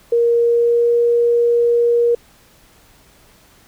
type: tone with pitch glide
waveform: sine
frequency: 470 to 473.3 Hz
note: A#4 to A#4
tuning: +14 to +26 cents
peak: -11 dBFS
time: 0.12-2.15 s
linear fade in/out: 5 ms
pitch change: +12 cents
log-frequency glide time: 0.39-0.94 s
effects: pink hiss -50 dBFS RMS until 3.67 s